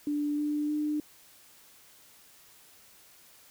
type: tone with pitch steps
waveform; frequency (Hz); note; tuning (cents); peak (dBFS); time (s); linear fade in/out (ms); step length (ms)
sine; 293.7 / 296.9 / 300.2; D4 / D4 / D4; 0 / +19 / +38; -27; 0.07-1; 2; 310
effects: white hiss -57 dBFS RMS until 3.5 s